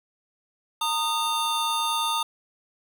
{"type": "tone cluster", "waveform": "square", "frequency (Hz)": [916, 1236, 3599], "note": ["A#5", "D#6", "A7"], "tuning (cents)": [-31, -12, 38], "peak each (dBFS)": [-28, -29, -29], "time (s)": [0.81, 2.23], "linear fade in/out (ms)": 5, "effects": []}